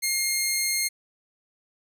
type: tone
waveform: 10% pulse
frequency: 2131 Hz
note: C7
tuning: 31 cents sharp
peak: -14 dBFS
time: 0.02-0.89 s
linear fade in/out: 20 ms
effects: none